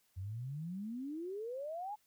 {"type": "exponential sweep", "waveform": "sine", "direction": "up", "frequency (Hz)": [88.8, 865], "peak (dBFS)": -39, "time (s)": [0.16, 1.96], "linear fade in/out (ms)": 20, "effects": ["white hiss -74 dBFS RMS until 2.06 s"]}